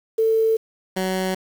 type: tone pair in turn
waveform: sine / 15% pulse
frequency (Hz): 445.7 / 187.39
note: A4 / F#3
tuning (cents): +22 / +22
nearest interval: octave + minor third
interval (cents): 1500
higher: first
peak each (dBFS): -15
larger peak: neither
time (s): 0.18-0.57 / 0.96-1.35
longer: neither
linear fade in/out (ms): 10
effects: 7-bit